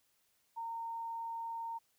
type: tone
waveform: sine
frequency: 918 Hz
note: A#5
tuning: 27 cents flat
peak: -38 dBFS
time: 0.56-1.79 s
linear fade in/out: 20 ms
effects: white hiss -75 dBFS RMS until 1.98 s